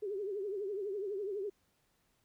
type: tone with vibrato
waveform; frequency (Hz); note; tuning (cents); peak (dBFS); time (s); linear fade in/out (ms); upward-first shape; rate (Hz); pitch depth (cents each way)
sine; 400.6; G4; +38; -35; 0.02-1.5; 10; triangle; 12; 140
effects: pink hiss -75 dBFS RMS until 2.24 s